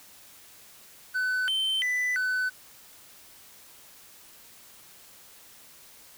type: tone with pitch steps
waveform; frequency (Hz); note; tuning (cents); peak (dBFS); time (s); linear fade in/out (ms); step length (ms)
triangle; 1506 / 3095 / 1991 / 1506; F#6 / G7 / B6 / F#6; +30 / -23 / +14 / +30; -23; 1.14-2.5; 20; 340
effects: white hiss -52 dBFS RMS until 6.17 s